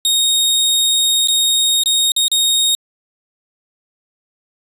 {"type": "tone with dropouts", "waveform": "sawtooth", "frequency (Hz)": 3729, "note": "A#7", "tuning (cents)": 0, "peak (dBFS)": -9, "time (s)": [0.05, 2.75], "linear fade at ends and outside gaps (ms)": 1, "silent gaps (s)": [[1.274, 1.284], [1.835, 1.859], [2.119, 2.164], [2.281, 2.316]], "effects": ["resampled to 32000 Hz"]}